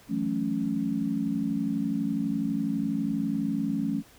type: chord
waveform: sine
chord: F# minor seventh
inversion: third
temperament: equal with one note detuned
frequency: 164.81 / 185 / 217 / 277.2 Hz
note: E3 / F#3 / A3 / C#4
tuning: 0 / 0 / -24 / 0 cents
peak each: -35 / -34 / -29 / -29 dBFS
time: 0.08-4.03 s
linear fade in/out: 50 ms
effects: pink hiss -55 dBFS RMS until 4.18 s